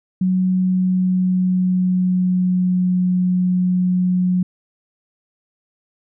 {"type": "tone with pitch glide", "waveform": "sine", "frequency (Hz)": [185, 181.72], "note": ["F#3", "F#3"], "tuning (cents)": [0, -31], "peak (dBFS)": -14, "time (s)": [0.21, 4.43], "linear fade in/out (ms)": 5, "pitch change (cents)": -31, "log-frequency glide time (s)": [0.47, 2.98], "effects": []}